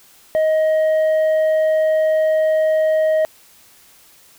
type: tone with tanh clipping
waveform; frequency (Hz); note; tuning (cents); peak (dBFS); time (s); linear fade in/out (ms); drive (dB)
sine; 628; D#5; +16; -14; 0.35-3.25; 0; 4
effects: white hiss -49 dBFS RMS until 4.38 s